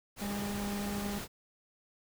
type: noise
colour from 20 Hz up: pink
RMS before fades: -41 dBFS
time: 0.16-1.28 s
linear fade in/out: 50 ms
type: harmonic tone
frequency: 203 Hz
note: G#3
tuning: 39 cents flat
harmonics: 1 / 2 / 3 / 4 / 5 / 6 / 7 / 8 / 9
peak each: -35 / -45 / -50 / -46 / -58 / -55 / -61 / -63 / -55 dBFS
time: 0.21-1.19 s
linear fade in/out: 10 ms
effects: none